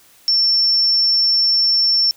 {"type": "tone", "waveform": "sine", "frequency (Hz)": 5410, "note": "E8", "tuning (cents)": 44, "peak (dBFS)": -12, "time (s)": [0.28, 2.11], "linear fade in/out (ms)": 0, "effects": ["white hiss -50 dBFS RMS until 2.16 s"]}